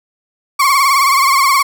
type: tone with vibrato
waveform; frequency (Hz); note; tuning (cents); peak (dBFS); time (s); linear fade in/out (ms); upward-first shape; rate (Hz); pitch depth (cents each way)
35% pulse; 1100; C#6; -14; -7; 0.59-1.63; 10; triangle; 19; 100
effects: none